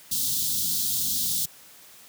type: band-stop noise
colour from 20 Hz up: white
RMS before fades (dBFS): -26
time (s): 0.11-1.46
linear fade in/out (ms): 10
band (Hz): 260 to 3400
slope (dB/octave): 48
effects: white hiss -50 dBFS RMS until 2.08 s + high-pass 80 Hz 12 dB/octave